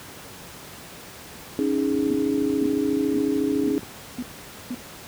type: chord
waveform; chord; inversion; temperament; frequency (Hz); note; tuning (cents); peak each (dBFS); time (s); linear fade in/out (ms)
sine; C# suspended second; none; equal; 277.2 / 311.1 / 415.3; C#4 / D#4 / G#4; 0 / 0 / 0; -23 / -25 / -26; 1.59-3.78; 0
type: click train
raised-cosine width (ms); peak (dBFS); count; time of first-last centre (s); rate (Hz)
3; -25; 50; 1.91-3.832; 25.5
type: tone bursts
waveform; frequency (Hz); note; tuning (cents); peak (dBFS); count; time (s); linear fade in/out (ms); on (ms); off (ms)
sine; 246.9; B3; 0; -26; 6; 2.1-4.746; 0; 41; 480
effects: pink hiss -41 dBFS RMS until 5.07 s + high-pass 80 Hz 12 dB/octave